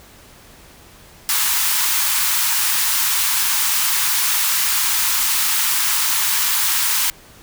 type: high-pass noise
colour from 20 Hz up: white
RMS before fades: -18 dBFS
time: 1.29-7.1 s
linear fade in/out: 0 ms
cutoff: 840 Hz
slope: 96 dB/octave
effects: pink hiss -45 dBFS RMS until 7.42 s